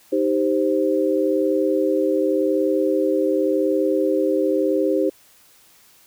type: chord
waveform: sine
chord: C minor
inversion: first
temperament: equal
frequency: 311.1 / 392 / 523.3 Hz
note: Eb4 / G4 / C5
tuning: 0 / 0 / 0 cents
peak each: -21 dBFS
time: 0.12-5.1 s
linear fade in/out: 10 ms
effects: white hiss -53 dBFS RMS until 6.06 s